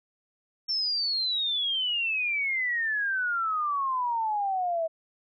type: exponential sweep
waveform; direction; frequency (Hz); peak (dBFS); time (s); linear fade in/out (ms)
sine; down; 5440 to 640; -25; 0.68-4.88; 20
effects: none